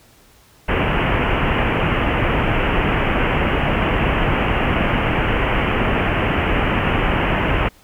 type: low-pass noise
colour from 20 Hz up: pink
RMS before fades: -18 dBFS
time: 0.68-7.69 s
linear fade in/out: 10 ms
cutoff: 3000 Hz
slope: 96 dB/octave
effects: pink hiss -51 dBFS RMS until 7.83 s